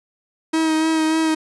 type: tone with vibrato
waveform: 45% pulse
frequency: 317.9 Hz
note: D#4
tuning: 37 cents sharp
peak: -16 dBFS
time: 0.53-1.35 s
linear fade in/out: 10 ms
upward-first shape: sine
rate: 3.4 Hz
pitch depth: 20 cents each way
effects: resampled to 24000 Hz